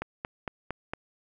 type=click train; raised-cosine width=0.5 ms; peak=-17 dBFS; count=5; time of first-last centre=0.02-0.935 s; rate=4.37 Hz; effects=none